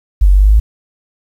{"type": "exponential two-way sweep", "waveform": "sine", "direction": "down then up", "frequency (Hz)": [55, 46.25, 55], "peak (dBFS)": -4, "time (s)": [0.21, 0.6], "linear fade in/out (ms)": 10, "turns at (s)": 0.29, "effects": ["7-bit"]}